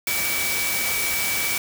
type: tone in noise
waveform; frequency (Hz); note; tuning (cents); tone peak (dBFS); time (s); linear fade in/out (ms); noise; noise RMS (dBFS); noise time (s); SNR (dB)
sine; 2289; D7; -45; -26; 0.07-1.58; 2; white; -25; 0.07-1.58; -4
effects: none